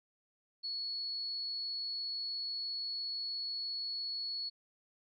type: tone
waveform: sine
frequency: 4383 Hz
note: C#8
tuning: 20 cents flat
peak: -36 dBFS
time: 0.63-4.5 s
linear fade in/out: 20 ms
effects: none